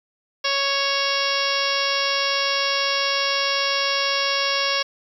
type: harmonic tone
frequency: 554.4 Hz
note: C#5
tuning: in tune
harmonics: 1 / 2 / 3 / 4 / 5 / 6 / 7 / 8 / 9 / 10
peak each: -28 / -27 / -29 / -29 / -28 / -29 / -32 / -31 / -30 / -27 dBFS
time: 0.44-4.83 s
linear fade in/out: 10 ms
effects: 9-bit